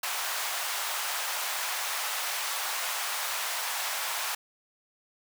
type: high-pass noise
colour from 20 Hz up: pink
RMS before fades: -32 dBFS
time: 0.03-4.35 s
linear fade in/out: 5 ms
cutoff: 750 Hz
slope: 24 dB/octave
effects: none